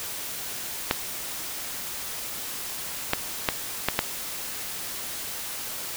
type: clicks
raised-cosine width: 0.3 ms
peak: -4 dBFS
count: 5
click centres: 0.911 / 3.134 / 3.488 / 3.886 / 3.991 s
effects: white hiss -34 dBFS RMS until 5.96 s